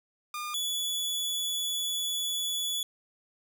sawtooth tone pair in turn, 1210 / 3422 Hz, D#6 / A7, -49 / -49 cents, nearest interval octave + tritone, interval 1800 cents, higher second, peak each -30 / -26 dBFS, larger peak second, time 0.34-0.54 / 0.54-2.83 s, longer second, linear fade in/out 2 ms, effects none

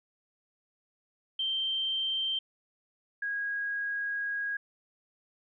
sine tone pair in turn, 3136 / 1644.1 Hz, G7 / G#6, 0 / -18 cents, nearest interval major seventh, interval 1118 cents, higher first, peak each -28 / -30 dBFS, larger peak first, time 1.39-2.39 / 3.22-4.57 s, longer second, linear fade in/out 5 ms, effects none

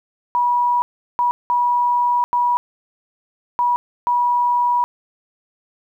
sine tone bursts at uneven times, 970 Hz, B5, 31 cents flat, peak -14 dBFS, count 6, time 0.35-0.82 / 1.19-1.31 / 1.5-2.24 / 2.33-2.57 / 3.59-3.76 / 4.07-4.84 s, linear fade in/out 0 ms, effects 9-bit

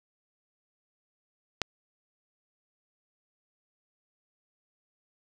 click, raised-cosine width 0.2 ms, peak -9 dBFS, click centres 1.617 s, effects none

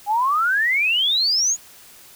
sine exponential sweep, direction up, 799 to 6960 Hz, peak -16 dBFS, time 0.06-1.57 s, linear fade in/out 50 ms, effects white hiss -46 dBFS RMS until 2.15 s

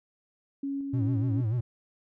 sine tone with tremolo, 277.2 Hz, C#4, in tune, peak -29 dBFS, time 0.63-1.41 s, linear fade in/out 5 ms, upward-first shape square, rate 2.8 Hz, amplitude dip 25%
triangle tone with vibrato, 115 Hz, A#2, 23 cents flat, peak -23 dBFS, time 0.93-1.61 s, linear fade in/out 10 ms, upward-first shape sine, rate 6.8 Hz, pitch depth 150 cents each way
effects none

